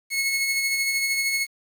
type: tone with tremolo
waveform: sawtooth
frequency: 2185 Hz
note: C#7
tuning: 26 cents flat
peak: -17 dBFS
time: 0.1-1.47 s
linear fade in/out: 50 ms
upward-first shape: sine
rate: 13 Hz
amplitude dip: 35%
effects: 8-bit